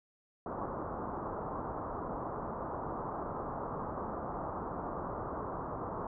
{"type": "low-pass noise", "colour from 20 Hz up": "white", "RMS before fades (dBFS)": -39, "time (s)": [0.46, 6.07], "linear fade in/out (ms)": 2, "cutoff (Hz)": 1200, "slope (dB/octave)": 48, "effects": []}